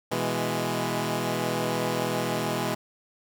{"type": "chord", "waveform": "10% pulse", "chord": "E major", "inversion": "second", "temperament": "equal", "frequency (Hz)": [123.47, 164.81, 207.7], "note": ["B2", "E3", "G#3"], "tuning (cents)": [0, 0, 0], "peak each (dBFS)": -22, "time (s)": [0.11, 2.75], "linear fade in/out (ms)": 10, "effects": []}